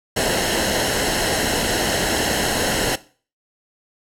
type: noise with comb filter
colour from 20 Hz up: pink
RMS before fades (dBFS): -20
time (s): 0.16-2.96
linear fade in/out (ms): 10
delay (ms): 0.84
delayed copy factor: -0.65
effects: noise-tail reverb RT60 0.4 s tail -18 dB re dry + low-pass 11000 Hz 12 dB/octave